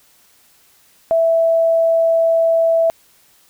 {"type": "tone", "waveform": "sine", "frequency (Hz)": 659.3, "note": "E5", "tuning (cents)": 0, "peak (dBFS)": -11, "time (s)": [1.11, 2.9], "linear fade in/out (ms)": 0, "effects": ["white hiss -53 dBFS RMS until 3.49 s"]}